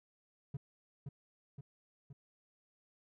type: tone with echo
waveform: triangle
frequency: 139.4 Hz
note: C#3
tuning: 10 cents sharp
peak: -35 dBFS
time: 0.54-0.57 s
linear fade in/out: 5 ms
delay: 520 ms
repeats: 3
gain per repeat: -4 dB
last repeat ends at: 2.13 s
effects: none